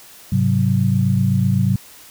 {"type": "tone cluster", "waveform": "sine", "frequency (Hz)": [104.2, 132.2, 187.1], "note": ["G#2", "C3", "F#3"], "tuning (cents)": [6, 18, 20], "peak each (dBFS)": -18, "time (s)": [0.32, 1.76], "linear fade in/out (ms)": 5, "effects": ["white hiss -43 dBFS RMS until 2.1 s"]}